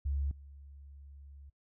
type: tone with level steps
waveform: sine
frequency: 70 Hz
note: C#2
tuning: 18 cents sharp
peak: -30 / -49 dBFS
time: 0.05-1.5 s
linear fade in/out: 10 ms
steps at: 0.31 s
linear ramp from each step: 2 ms
effects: noise-tail reverb RT60 0.1 s tail -25 dB re dry